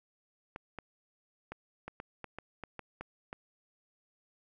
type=clicks; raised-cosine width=0.5 ms; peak=-26 dBFS; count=11; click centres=0.561 / 0.787 / 1.52 / 1.88 / 2.001 / 2.243 / 2.386 / 2.637 / 2.793 / 3.01 / 3.329 s; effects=none